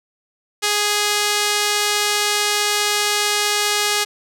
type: tone with band-pass filter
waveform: sawtooth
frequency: 415.3 Hz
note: G#4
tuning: in tune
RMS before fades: -19 dBFS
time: 0.62-4.05 s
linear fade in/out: 20 ms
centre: 5400 Hz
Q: 0.62
effects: none